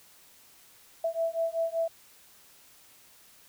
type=beating tone pair; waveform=sine; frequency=658 / 663.2 Hz; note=E5 / E5; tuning=-3 / +10 cents; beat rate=5.2 Hz; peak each=-30 dBFS; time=1.04-1.88 s; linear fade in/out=5 ms; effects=white hiss -57 dBFS RMS until 3.48 s